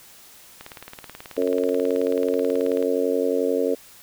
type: click train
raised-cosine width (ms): 0.3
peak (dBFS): -21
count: 42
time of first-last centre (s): 0.61-2.826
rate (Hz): 18.5
type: harmonic tone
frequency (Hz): 91.3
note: F#2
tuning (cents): -23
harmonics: 3 / 4 / 5 / 6 / 7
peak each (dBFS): -26 / -29 / -22 / -26 / -33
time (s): 1.37-3.75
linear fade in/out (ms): 10
effects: white hiss -48 dBFS RMS until 4.02 s